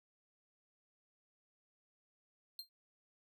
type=tone with exponential decay; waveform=45% pulse; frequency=4186 Hz; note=C8; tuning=in tune; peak=-39 dBFS; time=2.59-2.69 s; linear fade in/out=1 ms; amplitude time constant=20 ms; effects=none